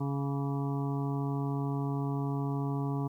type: harmonic tone with a mistuned harmonic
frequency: 139.5 Hz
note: C#3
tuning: 11 cents sharp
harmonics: 1 / 2 / 3 / 5 / 6 / 7 / 8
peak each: -31 / -35 / -41 / -45 / -47 / -44 / -47 dBFS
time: 0-3.08 s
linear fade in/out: 10 ms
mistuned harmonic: 8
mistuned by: +50 cents
effects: 11-bit